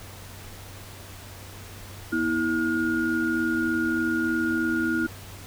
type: tone cluster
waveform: sine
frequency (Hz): 241.6 / 324.9 / 1429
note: B3 / E4 / F6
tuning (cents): -38 / -25 / +39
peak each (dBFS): -28 / -25 / -27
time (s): 2.12-5.07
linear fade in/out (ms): 10
effects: added 96 Hz sine -43 dBFS peak until 5.46 s + pink hiss -44 dBFS RMS until 5.46 s